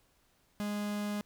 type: tone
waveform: 45% pulse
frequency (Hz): 207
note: G#3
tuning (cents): -5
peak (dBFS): -33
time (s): 0.6-1.21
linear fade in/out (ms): 0
effects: pink hiss -70 dBFS RMS until 1.25 s